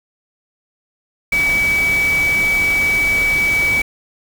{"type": "tone in noise", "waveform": "sine", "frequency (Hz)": 2284, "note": "D7", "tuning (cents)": -49, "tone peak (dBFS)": -13, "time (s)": [1.32, 3.82], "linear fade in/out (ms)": 5, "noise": "pink", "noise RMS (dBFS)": -26, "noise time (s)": [1.32, 3.82], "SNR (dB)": 10, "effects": []}